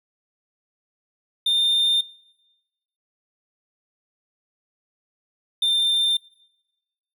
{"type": "tone pair in turn", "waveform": "triangle", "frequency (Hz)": [3614, 3593], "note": ["A7", "A7"], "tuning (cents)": [46, 36], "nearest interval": "unison", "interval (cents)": 10, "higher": "first", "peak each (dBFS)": -16, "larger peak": "neither", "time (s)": [[1.46, 2.01], [5.62, 6.17]], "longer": "neither", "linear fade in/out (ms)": 5, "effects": ["noise-tail reverb RT60 1.0 s tail -22 dB re dry"]}